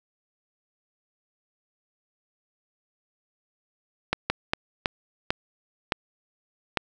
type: slowing click train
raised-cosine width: 0.3 ms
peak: -6 dBFS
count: 7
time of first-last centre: 4.13-6.772 s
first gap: 170 ms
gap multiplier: 1.38
effects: none